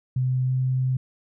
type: tone with pitch glide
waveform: sine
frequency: 128.3 to 129.34 Hz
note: C3 to C3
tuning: -34 to -20 cents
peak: -20 dBFS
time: 0.16-0.97 s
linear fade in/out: 5 ms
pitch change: +14 cents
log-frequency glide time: 0.43-0.52 s
effects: none